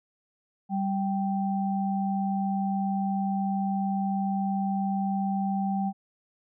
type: tone pair together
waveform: sine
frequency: 195.4 / 781.6 Hz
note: G3 / G5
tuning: -5 / -5 cents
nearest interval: 2 octaves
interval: 2400 cents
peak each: -26 / -30 dBFS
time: 0.69-5.93 s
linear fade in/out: 50 ms
effects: none